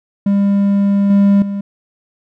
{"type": "tone with level steps", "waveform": "triangle", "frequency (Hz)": 200, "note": "G3", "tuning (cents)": 35, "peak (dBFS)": [-8, -5, -16], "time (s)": [0.26, 1.61], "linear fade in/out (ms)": 5, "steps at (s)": [1.1, 1.42], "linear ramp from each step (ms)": 2, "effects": []}